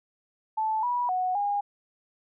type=tone with pitch steps; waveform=sine; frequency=874 / 975 / 737 / 814 Hz; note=A5 / B5 / F#5 / G#5; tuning=-12 / -23 / -7 / -35 cents; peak=-24 dBFS; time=0.57-1.61 s; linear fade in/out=10 ms; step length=260 ms; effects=none